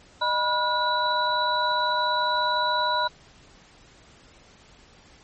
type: tone cluster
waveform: sine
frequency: 614 / 977 / 1440 / 3940 Hz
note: D#5 / B5 / F#6 / B7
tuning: -23 / -19 / -47 / -5 cents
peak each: -30 / -23 / -29 / -28 dBFS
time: 0.21-3.08 s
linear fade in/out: 10 ms
effects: pink hiss -53 dBFS RMS until 5.23 s + MP3 32 kbps